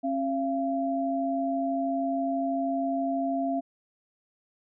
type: tone pair together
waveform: sine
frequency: 270.7 / 683.1 Hz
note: C#4 / F5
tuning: -41 / -38 cents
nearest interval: octave + major third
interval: 1603 cents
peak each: -28 dBFS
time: 0.03-3.61 s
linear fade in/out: 20 ms
effects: none